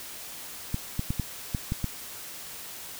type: clicks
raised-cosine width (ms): 5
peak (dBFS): -15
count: 7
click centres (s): 0.744 / 0.994 / 1.105 / 1.197 / 1.548 / 1.721 / 1.843
effects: white hiss -41 dBFS RMS until 2.99 s